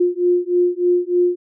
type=beating tone pair; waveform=sine; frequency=353.2 / 356.5 Hz; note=F4 / F4; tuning=+20 / +36 cents; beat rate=3.3 Hz; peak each=-17 dBFS; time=0-1.36 s; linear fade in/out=10 ms; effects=none